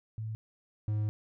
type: tone pair in turn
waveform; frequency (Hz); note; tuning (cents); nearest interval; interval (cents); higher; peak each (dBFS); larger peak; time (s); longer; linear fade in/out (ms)
sine / triangle; 110 / 106.25; A2 / G#2; 0 / +40; minor second; 60; first; -34 / -26; second; 0.18-0.35 / 0.88-1.09; second; 0
effects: none